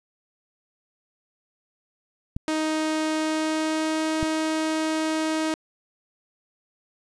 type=clicks; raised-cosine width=5 ms; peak=-16 dBFS; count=2; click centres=2.365 / 4.229 s
type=tone with pitch glide; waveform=sawtooth; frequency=312.7 to 315.4 Hz; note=D#4 to D#4; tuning=+9 to +24 cents; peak=-19 dBFS; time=2.48-5.54 s; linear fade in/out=0 ms; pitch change=+15 cents; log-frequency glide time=3.16-4.07 s
effects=resampled to 22050 Hz + 9-bit